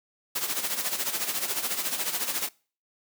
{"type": "noise with tremolo", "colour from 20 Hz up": "white", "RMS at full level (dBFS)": -27, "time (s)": [0.35, 2.49], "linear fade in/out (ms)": 10, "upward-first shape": "sine", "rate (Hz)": 14, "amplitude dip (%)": 65, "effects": ["noise-tail reverb RT60 0.4 s tail -24 dB re dry", "high-pass 200 Hz 12 dB/octave"]}